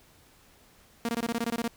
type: tone bursts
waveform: sawtooth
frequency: 233.1 Hz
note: A#3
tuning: in tune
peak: -23 dBFS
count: 11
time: 1.05-1.678 s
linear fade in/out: 2 ms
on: 38 ms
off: 21 ms
effects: pink hiss -59 dBFS RMS until 1.76 s